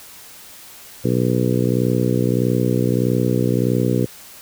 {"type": "harmonic tone", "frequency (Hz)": 61.6, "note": "B1", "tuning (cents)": -4, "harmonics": [2, 3, 4, 5, 6, 7, 8], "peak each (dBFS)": [-20, -22, -23, -24, -25, -25, -26], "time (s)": [1.04, 4.06], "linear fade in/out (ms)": 10, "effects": ["white hiss -41 dBFS RMS until 4.41 s"]}